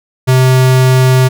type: tone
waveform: square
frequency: 129.3 Hz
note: C3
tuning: 20 cents flat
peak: -6 dBFS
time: 0.27-1.29 s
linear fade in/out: 20 ms
effects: none